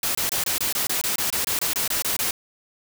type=noise bursts; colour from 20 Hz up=white; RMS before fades=-24 dBFS; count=16; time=0.03-2.31 s; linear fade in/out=2 ms; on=120 ms; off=24 ms; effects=none